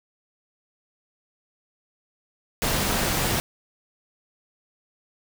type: noise with amplitude modulation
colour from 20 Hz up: pink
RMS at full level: -22 dBFS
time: 2.62-3.4 s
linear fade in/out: 0 ms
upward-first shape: sine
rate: 218 Hz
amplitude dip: 45%
effects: none